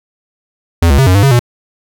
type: tone with pitch steps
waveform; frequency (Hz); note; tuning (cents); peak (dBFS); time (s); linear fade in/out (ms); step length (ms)
square; 84.3 / 69.6 / 134.2 / 91.9 / 100.4 / 137.4 / 120.9; E2 / C#2 / C3 / F#2 / G2 / C#3 / B2; +39 / +8 / +44 / -11 / +42 / -15 / -36; -6; 0.82-1.394; 5; 82
effects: none